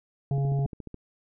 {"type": "harmonic tone", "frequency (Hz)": 138.59, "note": "C#3", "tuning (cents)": 0, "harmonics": [1, 3, 5, 6], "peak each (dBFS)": [-23, -37, -39, -50], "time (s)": [0.31, 0.66], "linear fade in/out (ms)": 2}
{"type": "click train", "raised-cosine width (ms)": 3, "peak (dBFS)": -26, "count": 9, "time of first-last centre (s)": [0.38, 0.943], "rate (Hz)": 14.2}
{"effects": []}